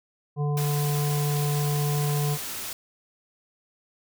harmonic tone, 146.4 Hz, D3, 5 cents flat, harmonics 1 / 3 / 5 / 7, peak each -23 / -33 / -37 / -40 dBFS, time 0.36-2.38 s, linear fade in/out 50 ms
white noise, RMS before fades -34 dBFS, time 0.57-2.73 s, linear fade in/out 2 ms
effects none

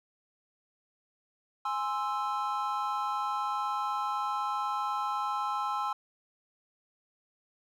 triangle chord, Ab augmented, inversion none, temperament equal, 830.6 / 1046.5 / 1318.5 Hz, Ab5 / C6 / E6, 0 / 0 / 0 cents, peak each -32 dBFS, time 1.65-5.93 s, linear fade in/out 5 ms, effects none

